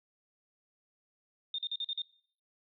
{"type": "tone bursts", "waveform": "sine", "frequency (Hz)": 3641, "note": "A#7", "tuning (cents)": -41, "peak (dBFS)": -32, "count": 6, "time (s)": [1.54, 2.019], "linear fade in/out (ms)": 2, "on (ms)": 44, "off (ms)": 43, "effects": ["noise-tail reverb RT60 0.5 s tail -17 dB re dry"]}